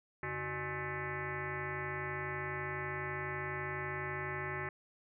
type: tone with frequency modulation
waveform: sine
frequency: 1070 Hz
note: C6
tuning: 38 cents sharp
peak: -36 dBFS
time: 0.23-4.69 s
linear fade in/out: 2 ms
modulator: 232 Hz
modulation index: 4.6
effects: none